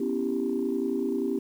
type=chord; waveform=sine; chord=C# half-diminished seventh; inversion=third; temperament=equal; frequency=246.9 / 277.2 / 329.6 / 392 Hz; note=B3 / C#4 / E4 / G4; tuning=0 / 0 / 0 / 0 cents; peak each=-30 / -30 / -32 / -29 dBFS; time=0-1.39 s; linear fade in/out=5 ms; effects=tanh soft clip ceiling -17 dBFS + 9-bit